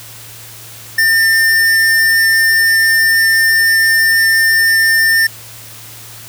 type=tone; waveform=square; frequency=1801 Hz; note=A6; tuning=40 cents sharp; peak=-9 dBFS; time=0.98-5.27 s; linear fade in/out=5 ms; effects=added 113 Hz sine -39 dBFS peak until 6.28 s + white hiss -34 dBFS RMS until 6.28 s

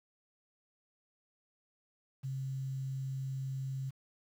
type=tone with quantisation; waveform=sine; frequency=133.8 Hz; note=C3; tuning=39 cents sharp; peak=-35 dBFS; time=2.23-3.91 s; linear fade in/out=20 ms; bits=10; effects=none

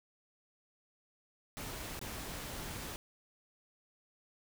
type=noise with dropouts; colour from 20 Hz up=pink; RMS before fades=-43 dBFS; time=1.57-2.96 s; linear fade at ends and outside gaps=0 ms; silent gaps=1.992-2.014 s; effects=none

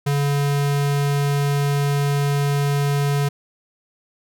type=tone; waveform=square; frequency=142.4 Hz; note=C#3; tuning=47 cents sharp; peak=-18 dBFS; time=0.06-3.29 s; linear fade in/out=10 ms; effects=none

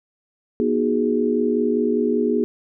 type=chord; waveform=sine; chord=G# minor seventh; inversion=first; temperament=equal with one note detuned; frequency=241 / 311.1 / 370 / 415.3 Hz; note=B3 / D#4 / F#4 / G#4; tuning=-42 / 0 / 0 / 0 cents; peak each=-21 / -25 / -25 / -21 dBFS; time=0.6-2.44 s; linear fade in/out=0 ms; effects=none

